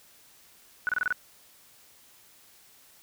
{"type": "tone bursts", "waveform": "sine", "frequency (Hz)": 1480, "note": "F#6", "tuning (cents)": 0, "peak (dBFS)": -23, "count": 6, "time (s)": [0.87, 1.125], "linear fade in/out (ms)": 0, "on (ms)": 20, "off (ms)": 27, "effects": ["white hiss -57 dBFS RMS until 3.02 s"]}